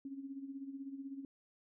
sine tone with tremolo, 273.5 Hz, C#4, 23 cents flat, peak -40 dBFS, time 0.05-1.25 s, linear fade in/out 2 ms, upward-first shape sine, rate 16 Hz, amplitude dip 65%, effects none

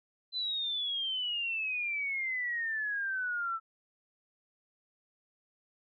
sine exponential sweep, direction down, 4064 to 1318.5 Hz, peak -31 dBFS, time 0.32-3.6 s, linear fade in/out 50 ms, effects none

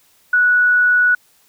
sine tone, 1471 Hz, F#6, 11 cents flat, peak -10 dBFS, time 0.33-1.15 s, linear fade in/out 5 ms, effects white hiss -55 dBFS RMS until 1.48 s

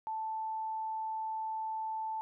sine tone, 880 Hz, A5, in tune, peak -34 dBFS, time 0.07-2.21 s, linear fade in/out 0 ms, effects none

